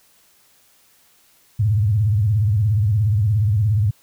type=tone with vibrato; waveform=sine; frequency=105 Hz; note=G#2; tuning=19 cents sharp; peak=-14 dBFS; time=1.59-3.91 s; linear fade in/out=10 ms; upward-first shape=sine; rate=17 Hz; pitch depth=170 cents each way; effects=white hiss -56 dBFS RMS until 4.02 s